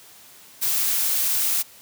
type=noise; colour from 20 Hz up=blue; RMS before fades=-22 dBFS; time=0.61-1.63 s; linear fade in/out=20 ms; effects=white hiss -48 dBFS RMS until 1.81 s + high-pass 60 Hz 12 dB/octave